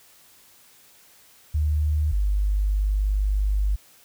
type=tone pair in turn; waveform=sine; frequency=75.5 / 50.27 Hz; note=D2 / G1; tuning=+48 / +44 cents; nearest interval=perfect fifth; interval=704 cents; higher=first; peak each=-19 dBFS; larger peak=neither; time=1.54-2.12 / 2.12-3.76 s; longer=second; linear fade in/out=10 ms; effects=white hiss -54 dBFS RMS until 4.04 s